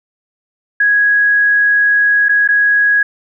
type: tone with dropouts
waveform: sine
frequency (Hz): 1661.2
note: G#6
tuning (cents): 0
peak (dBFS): -8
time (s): 0.8-3.03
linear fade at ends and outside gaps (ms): 5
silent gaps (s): 2.285-2.292 / 2.477-2.487
effects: none